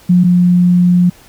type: tone pair in turn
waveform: sine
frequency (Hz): 178.5 / 177.71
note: F3 / F3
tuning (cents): +38 / +30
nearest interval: unison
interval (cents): 8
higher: first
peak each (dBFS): -5 / -6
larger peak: first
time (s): 0.09-0.24 / 0.24-1.1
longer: second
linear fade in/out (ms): 10
effects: pink hiss -43 dBFS RMS until 1.28 s